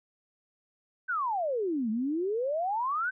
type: exponential two-way sweep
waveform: sine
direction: down then up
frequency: 1565 to 210.6 to 1565 Hz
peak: -27 dBFS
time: 1.08-3.11 s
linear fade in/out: 20 ms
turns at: 1.9 s
effects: none